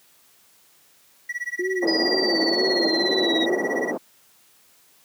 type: tone with tremolo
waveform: triangle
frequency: 1939 Hz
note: B6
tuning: 32 cents flat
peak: -22 dBFS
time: 1.29-3.92 s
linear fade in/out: 5 ms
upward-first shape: sine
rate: 17 Hz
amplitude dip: 100%
type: tone with vibrato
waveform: sine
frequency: 349.2 Hz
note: F4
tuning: in tune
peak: -23 dBFS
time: 1.59-3.59 s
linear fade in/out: 5 ms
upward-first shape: sine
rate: 2.1 Hz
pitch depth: 140 cents each way
type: band-pass noise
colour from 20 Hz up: white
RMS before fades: -26 dBFS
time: 1.82-3.98 s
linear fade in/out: 10 ms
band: 260 to 640 Hz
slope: 24 dB/octave
type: exponential sweep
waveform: sine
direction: down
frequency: 4978 to 3788 Hz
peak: -23 dBFS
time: 1.87-3.46 s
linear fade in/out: 10 ms
effects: white hiss -57 dBFS RMS until 5.04 s + high-pass 100 Hz 12 dB/octave